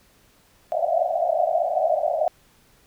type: band-pass noise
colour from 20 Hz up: pink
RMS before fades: -22 dBFS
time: 0.72-2.28 s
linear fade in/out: 0 ms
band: 600 to 730 Hz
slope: 96 dB/octave
effects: pink hiss -58 dBFS RMS until 2.86 s